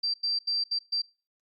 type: tone bursts at uneven times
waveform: sine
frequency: 4699 Hz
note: D8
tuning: in tune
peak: -25 dBFS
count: 5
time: 0.03-0.14 / 0.23-0.39 / 0.47-0.64 / 0.71-0.79 / 0.92-1.02 s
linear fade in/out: 10 ms
effects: noise-tail reverb RT60 0.3 s tail -22 dB re dry + Opus 48 kbps